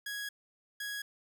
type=tone bursts at uneven times; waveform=sawtooth; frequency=1661.2 Hz; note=G#6; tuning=in tune; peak=-33 dBFS; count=2; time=0.06-0.29 / 0.8-1.02 s; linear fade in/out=5 ms; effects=none